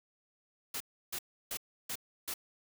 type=noise bursts; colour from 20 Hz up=white; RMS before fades=-38 dBFS; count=5; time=0.74-2.34 s; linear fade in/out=5 ms; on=64 ms; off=320 ms; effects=none